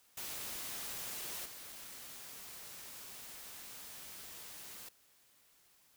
white noise with level steps, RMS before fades -43 / -50 dBFS, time 0.17-4.89 s, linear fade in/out 5 ms, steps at 1.45 s, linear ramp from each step 10 ms, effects white hiss -68 dBFS RMS until 5.96 s

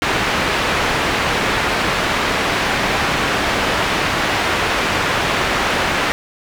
white low-pass noise, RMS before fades -18 dBFS, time 0.02-6.12 s, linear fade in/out 0 ms, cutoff 2200 Hz, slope 12 dB/octave, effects none

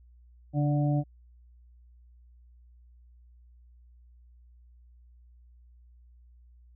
harmonic tone with a mistuned harmonic, 146.83 Hz, D3, in tune, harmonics 1 / 2 / 4 / 5, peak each -24 / -30 / -36 / -38 dBFS, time 0.53-1.04 s, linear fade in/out 50 ms, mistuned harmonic 1, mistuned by -28 cents, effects added 60 Hz sine -53 dBFS peak until 6.75 s

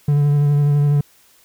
triangle tone with vibrato, 145.1 Hz, D3, 21 cents flat, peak -10 dBFS, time 0.08-1.01 s, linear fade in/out 5 ms, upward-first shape triangle, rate 12 Hz, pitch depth 25 cents each way, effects white hiss -53 dBFS RMS until 1.44 s

